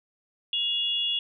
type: tone pair together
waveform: sine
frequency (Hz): 2840 / 3377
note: F7 / G#7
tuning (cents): +28 / +28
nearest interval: minor third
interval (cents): 300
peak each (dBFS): -27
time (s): 0.53-1.19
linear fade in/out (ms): 2
effects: none